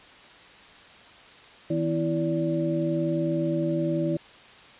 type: tone cluster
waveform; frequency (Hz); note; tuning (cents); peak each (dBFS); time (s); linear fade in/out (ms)
sine; 160 / 251.2 / 330.2 / 579; D#3 / B3 / E4 / D5; +49 / +30 / +3 / -25; -28 / -34 / -26 / -30; 1.7-4.17; 5
effects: white hiss -49 dBFS RMS until 4.79 s + resampled to 8000 Hz